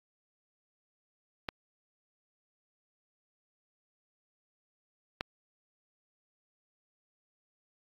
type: clicks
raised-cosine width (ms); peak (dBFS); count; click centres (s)
0.3; -17 / -15; 2; 1.488 / 5.209
effects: AAC 32 kbps